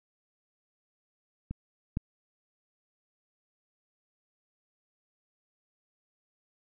clicks, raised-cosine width 5 ms, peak -23 / -17 dBFS, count 2, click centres 1.51 / 1.971 s, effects none

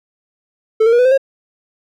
triangle tone with pitch steps, 440 / 458.7 / 478.2 / 498.5 / 519.6 / 541.7 Hz, A4 / A#4 / A#4 / B4 / C5 / C#5, 0 / -28 / +44 / +16 / -12 / -40 cents, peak -6 dBFS, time 0.8-1.178 s, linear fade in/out 10 ms, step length 63 ms, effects none

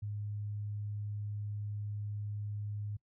sine tone, 103.83 Hz, G#2, in tune, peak -36 dBFS, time 0.02-2.97 s, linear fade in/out 10 ms, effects noise-tail reverb RT60 0.1 s tail -24 dB re dry

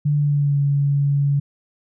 sine tone with pitch glide, 146.83 to 141.66 Hz, D3 to C#3, 0 to +38 cents, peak -15 dBFS, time 0.05-1.4 s, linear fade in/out 10 ms, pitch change -62 cents, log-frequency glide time 0.15-0.59 s, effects none

